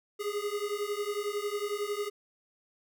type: beating tone pair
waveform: square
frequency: 406.8 / 417.8 Hz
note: G#4 / G#4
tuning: -36 / +10 cents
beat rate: 11 Hz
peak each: -35 / -35 dBFS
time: 0.19-2.1 s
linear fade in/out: 20 ms
effects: none